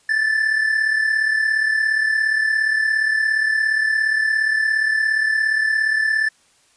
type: tone pair together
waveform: triangle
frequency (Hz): 1722.8 / 1760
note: A6 / A6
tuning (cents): -37 / 0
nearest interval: unison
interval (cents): 37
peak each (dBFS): -22 / -15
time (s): 0.09-6.29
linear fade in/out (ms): 5
effects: white hiss -57 dBFS RMS until 6.76 s + resampled to 22050 Hz